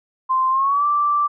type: tone with pitch glide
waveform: sine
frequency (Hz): 1043 to 1170.7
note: C6 to D6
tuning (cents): -6 to -6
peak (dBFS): -15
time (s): 0.29-1.28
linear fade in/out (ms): 20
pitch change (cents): +200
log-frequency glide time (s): 0.5-0.85
effects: none